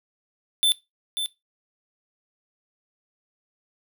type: tone with echo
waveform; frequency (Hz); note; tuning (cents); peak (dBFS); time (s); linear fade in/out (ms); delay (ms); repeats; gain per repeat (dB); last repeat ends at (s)
square; 3535; A7; +7; -17; 0.63-0.72; 0; 540; 1; -8; 1.26
effects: noise-tail reverb RT60 0.2 s tail -19 dB re dry